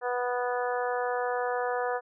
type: harmonic tone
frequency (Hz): 246.3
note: B3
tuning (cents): -5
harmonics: 2 / 3 / 4 / 5 / 6 / 7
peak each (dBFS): -30 / -32 / -36 / -38 / -38 / -39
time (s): 0.01-2.01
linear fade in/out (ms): 50
effects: none